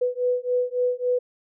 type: beating tone pair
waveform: sine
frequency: 493.9 / 497.5 Hz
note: B4 / B4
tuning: 0 / +13 cents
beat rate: 3.6 Hz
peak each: -24 dBFS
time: 0.01-1.19 s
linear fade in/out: 10 ms
effects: none